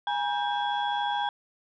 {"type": "tone cluster", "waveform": "sine", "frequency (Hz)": [822, 956, 1578, 3351], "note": ["G#5", "A#5", "G6", "G#7"], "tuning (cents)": [-18, 43, 11, 15], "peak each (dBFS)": [-27, -31, -34, -35], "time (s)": [0.07, 1.29], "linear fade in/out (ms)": 2, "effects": ["tanh soft clip ceiling -18 dBFS"]}